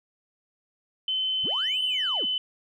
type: tone with pitch glide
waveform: sine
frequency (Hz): 3056 to 3023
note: G7 to F#7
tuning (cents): -45 to +36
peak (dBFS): -24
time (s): 1.08-2.38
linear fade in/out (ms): 2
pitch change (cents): -19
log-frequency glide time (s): 1.34-1.91
type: linear two-way sweep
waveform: triangle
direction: up then down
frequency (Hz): 30.47 to 3136 to 131.1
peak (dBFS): -32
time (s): 1.43-2.26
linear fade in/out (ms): 20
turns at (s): 1.83
effects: none

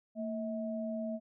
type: tone pair together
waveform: sine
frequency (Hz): 227 / 642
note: A#3 / E5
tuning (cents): -46 / -46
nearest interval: octave + tritone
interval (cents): 1800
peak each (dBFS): -36 / -38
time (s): 0.15-1.2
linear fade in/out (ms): 50
effects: none

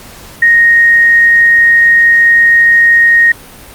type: tone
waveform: sine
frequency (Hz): 1864.7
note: A#6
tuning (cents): 0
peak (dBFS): -3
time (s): 0.42-3.32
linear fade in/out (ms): 5
effects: pink hiss -33 dBFS RMS until 3.74 s + Opus 48 kbps

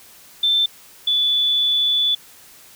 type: tone pair in turn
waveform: sine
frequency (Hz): 3549 / 3464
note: A7 / A7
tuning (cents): +14 / -28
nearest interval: unison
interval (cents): 42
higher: first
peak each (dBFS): -14 / -15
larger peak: first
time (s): 0.43-0.66 / 1.07-2.15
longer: second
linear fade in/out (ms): 5
effects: white hiss -46 dBFS RMS until 2.75 s

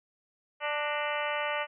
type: harmonic tone with a mistuned harmonic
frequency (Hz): 295.2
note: D4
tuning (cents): +9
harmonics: 2 / 3 / 4 / 5 / 6 / 7 / 8 / 9 / 10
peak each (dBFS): -34 / -36 / -37 / -38 / -39 / -39 / -40 / -41 / -41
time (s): 0.6-1.67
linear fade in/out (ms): 50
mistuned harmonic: 6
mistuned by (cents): +71
effects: none

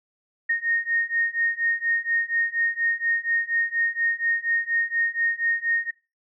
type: beating tone pair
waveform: sine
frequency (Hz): 1850 / 1854.2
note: A#6 / A#6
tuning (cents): -14 / -10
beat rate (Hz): 4.2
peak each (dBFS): -25 / -24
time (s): 0.49-5.91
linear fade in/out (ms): 10
effects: noise-tail reverb RT60 0.3 s tail -22 dB re dry

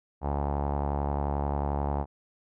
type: tone with low-pass filter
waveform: sawtooth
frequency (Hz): 71.3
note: C#2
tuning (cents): +49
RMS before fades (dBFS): -29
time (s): 0.21-2.06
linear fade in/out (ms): 50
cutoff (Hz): 840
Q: 4.1
effects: none

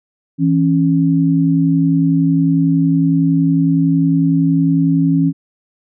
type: tone pair together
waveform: sine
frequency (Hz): 164.2 / 275.1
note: E3 / C#4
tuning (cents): -6 / -13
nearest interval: major sixth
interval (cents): 893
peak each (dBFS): -13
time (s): 0.38-5.33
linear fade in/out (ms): 50
effects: none

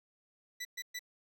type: tone bursts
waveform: 20% pulse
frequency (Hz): 1975.5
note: B6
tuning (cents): 0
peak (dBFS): -33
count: 3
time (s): 0.6-0.993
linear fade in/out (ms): 10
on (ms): 51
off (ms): 120
effects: 11-bit

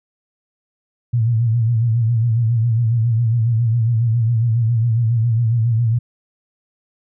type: tone with vibrato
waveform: sine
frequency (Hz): 115.4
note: A#2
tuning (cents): -17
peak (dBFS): -13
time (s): 1.13-5.99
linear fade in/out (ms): 10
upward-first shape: sine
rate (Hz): 7.3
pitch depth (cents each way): 85
effects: none

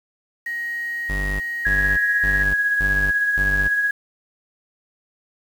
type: tone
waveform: sine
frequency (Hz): 1883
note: A#6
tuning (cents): +17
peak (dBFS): -24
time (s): 0.46-2.43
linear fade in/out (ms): 5
type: tone bursts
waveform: 45% pulse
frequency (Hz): 49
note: G1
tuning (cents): 0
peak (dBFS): -23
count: 5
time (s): 1.09-3.68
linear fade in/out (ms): 10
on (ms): 310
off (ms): 260
type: tone with tremolo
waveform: sine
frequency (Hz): 1661.2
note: G#6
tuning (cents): 0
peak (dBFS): -15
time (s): 1.65-3.91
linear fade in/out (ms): 5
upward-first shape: triangle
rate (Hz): 16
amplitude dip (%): 45
effects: 7-bit

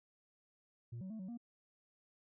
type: tone with pitch steps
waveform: sine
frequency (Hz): 117.9 / 188.1 / 220.2 / 187 / 236.8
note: A#2 / F#3 / A3 / F#3 / A#3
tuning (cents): +20 / +29 / +2 / +19 / +27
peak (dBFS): -40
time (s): 0.92-1.375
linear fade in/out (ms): 10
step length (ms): 91
effects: tanh soft clip ceiling -42 dBFS

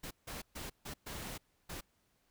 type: noise bursts at uneven times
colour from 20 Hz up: pink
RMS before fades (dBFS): -44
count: 6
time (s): 0.03-0.11 / 0.27-0.42 / 0.55-0.7 / 0.85-0.94 / 1.06-1.38 / 1.69-1.81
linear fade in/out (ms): 10
effects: pink hiss -75 dBFS RMS until 2.3 s

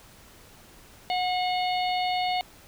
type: harmonic tone with a mistuned harmonic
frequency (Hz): 730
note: F#5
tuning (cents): -24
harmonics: 1 / 3 / 4 / 5 / 6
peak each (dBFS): -25 / -34 / -35 / -37 / -37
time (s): 1.1-2.41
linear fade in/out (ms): 0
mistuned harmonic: 3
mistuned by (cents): -21
effects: pink hiss -52 dBFS RMS until 2.67 s

